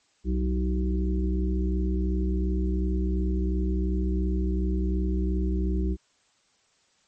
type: harmonic tone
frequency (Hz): 62.8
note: B1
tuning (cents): +30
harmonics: 1 / 3 / 5 / 6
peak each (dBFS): -24 / -30 / -33 / -35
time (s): 0.24-5.97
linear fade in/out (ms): 50
effects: white hiss -66 dBFS RMS until 7.07 s + MP3 32 kbps